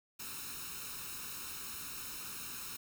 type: noise with comb filter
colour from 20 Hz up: white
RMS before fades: -44 dBFS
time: 0.19-2.77 s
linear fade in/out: 10 ms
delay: 0.75 ms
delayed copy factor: +0.75
effects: none